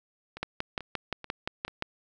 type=two click trains; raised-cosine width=0.3 ms; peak=-24 / -14 dBFS; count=4 / 9; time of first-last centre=0.37-1.68 / 0.43-1.824 s; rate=2.29 / 5.74 Hz; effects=none